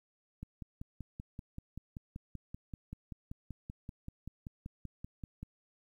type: click train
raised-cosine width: 5 ms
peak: -30 dBFS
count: 27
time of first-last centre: 0.43-5.43 s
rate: 5.2 Hz
effects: 11-bit